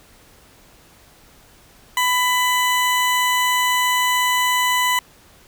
20% pulse tone, 997 Hz, B5, 16 cents sharp, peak -11 dBFS, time 1.97-4.99 s, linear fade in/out 2 ms, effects pink hiss -50 dBFS RMS until 5.47 s

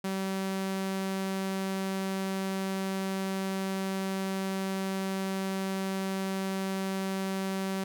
sawtooth tone, 192 Hz, G3, 36 cents flat, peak -26 dBFS, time 0.04-7.84 s, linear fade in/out 5 ms, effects none

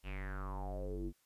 square tone with low-pass filter sweep, 47.99 Hz, G1, 36 cents flat, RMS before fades -41 dBFS, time 0.03-1.13 s, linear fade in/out 50 ms, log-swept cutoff 2900 to 280 Hz, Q 7.3, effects white hiss -74 dBFS RMS until 1.25 s + resampled to 32000 Hz

